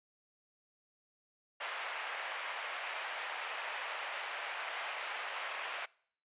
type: band-pass noise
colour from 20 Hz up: white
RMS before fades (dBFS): -41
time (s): 1.6-5.86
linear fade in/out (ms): 10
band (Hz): 590 to 2700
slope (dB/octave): 24
effects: noise-tail reverb RT60 0.6 s tail -24 dB re dry + resampled to 8000 Hz